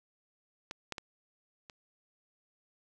clicks, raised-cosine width 0.2 ms, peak -22 / -19 / -22 / -30 dBFS, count 4, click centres 0.711 / 0.923 / 0.982 / 1.698 s, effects none

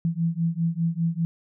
sine beating tone pair, 164.2 / 169.2 Hz, E3 / E3, -6 / +45 cents, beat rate 5 Hz, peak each -25 dBFS, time 0.05-1.25 s, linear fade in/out 0 ms, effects none

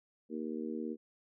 harmonic tone, 78.1 Hz, D#2, 7 cents sharp, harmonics 3 / 4 / 5 / 6, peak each -39 / -41 / -43 / -45 dBFS, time 0.29-0.97 s, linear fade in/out 50 ms, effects none

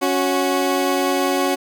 20% pulse tone pair together, 277.2 / 367.7 Hz, C#4 / F#4, 0 / -11 cents, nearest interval perfect fourth, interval 489 cents, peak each -15 dBFS, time 0.01-1.56 s, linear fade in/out 20 ms, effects none

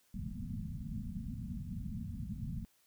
white low-pass noise, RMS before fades -41 dBFS, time 0.14-2.65 s, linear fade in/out 0 ms, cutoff 240 Hz, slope 96 dB/octave, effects white hiss -71 dBFS RMS until 2.86 s

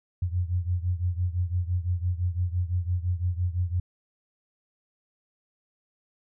sine beating tone pair, 87.31 / 93.21 Hz, F2 / F#2, 0 / +13 cents, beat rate 5.9 Hz, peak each -26 / -29 dBFS, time 0.22-3.8 s, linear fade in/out 5 ms, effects none

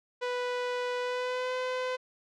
sawtooth tone with pitch glide, 493.9 to 508.4 Hz, B4 to C5, 0 to -50 cents, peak -26 dBFS, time 0.21-1.97 s, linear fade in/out 20 ms, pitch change +50 cents, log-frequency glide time 1-1.54 s, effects low-pass 4000 Hz 12 dB/octave

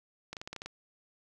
clicks, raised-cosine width 0.2 ms, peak -23 dBFS, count 8, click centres 0.33 / 0.368 / 0.415 / 0.475 / 0.53 / 0.563 / 0.619 / 0.66 s, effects none

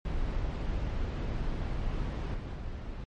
brown noise with level steps, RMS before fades -32 / -36 / -38 dBFS, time 0.05-3.04 s, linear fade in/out 2 ms, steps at 2.34 / 2.54 s, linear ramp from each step 5 ms, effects low-pass 4000 Hz 12 dB/octave + MP3 48 kbps

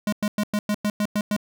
square tone bursts, 208.3 Hz, G#3, 5 cents sharp, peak -21 dBFS, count 9, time 0.07-1.365 s, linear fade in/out 2 ms, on 55 ms, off 100 ms, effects none

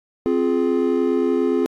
triangle chord, F minor, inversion second, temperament just, 261.9 / 349.2 / 419.1 Hz, C4 / F4 / Ab4, +2 / 0 / +16 cents, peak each -19 dBFS, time 0.26-1.66 s, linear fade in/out 0 ms, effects AAC 48 kbps

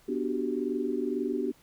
sine chord, G major seventh, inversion first, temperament equal, 246.9 / 293.7 / 370 / 392 Hz, B3 / D4 / F#4 / G4, 0 / 0 / 0 / 0 cents, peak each -33 dBFS, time 0.08-1.52 s, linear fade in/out 10 ms, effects pink hiss -61 dBFS RMS until 1.62 s

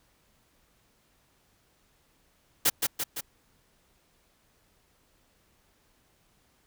white noise with echo, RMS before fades -22 dBFS, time 2.65-2.7 s, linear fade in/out 10 ms, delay 170 ms, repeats 3, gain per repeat -4 dB, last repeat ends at 3.21 s, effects pink hiss -67 dBFS RMS until 6.66 s

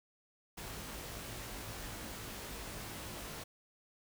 pink noise with comb filter, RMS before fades -45 dBFS, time 0.57-3.44 s, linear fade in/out 10 ms, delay 19 ms, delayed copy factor +0.65, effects none

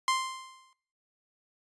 sawtooth tone with exponential decay, 1046.5 Hz, C6, in tune, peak -19 dBFS, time 0.08-0.73 s, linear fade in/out 1 ms, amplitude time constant 140 ms, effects noise-tail reverb RT60 0.6 s tail -19 dB re dry + resampled to 22050 Hz

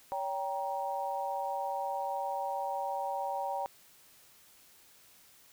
sine chord, G diminished, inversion second, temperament just, 564.5 / 784 / 940.8 Hz, Db5 / G5 / Bb5, +31 / 0 / +16 cents, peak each -38 / -35 / -37 dBFS, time 0.12-3.66 s, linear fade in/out 0 ms, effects white hiss -60 dBFS RMS until 5.52 s

